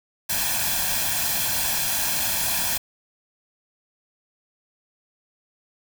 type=noise with comb filter; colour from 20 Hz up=white; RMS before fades=-24 dBFS; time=0.29-2.78 s; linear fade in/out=10 ms; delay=1.2 ms; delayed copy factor=+0.7; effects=none